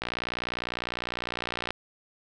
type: click train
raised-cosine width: 0.3 ms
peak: -14 dBFS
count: 102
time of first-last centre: 0.02-1.706 s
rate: 59.9 Hz
effects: none